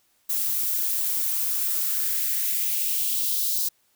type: noise with high-pass filter sweep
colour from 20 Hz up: violet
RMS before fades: -25 dBFS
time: 0.29-3.69 s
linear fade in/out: 10 ms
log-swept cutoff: 440 to 4500 Hz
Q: 2.3
effects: white hiss -66 dBFS RMS until 3.95 s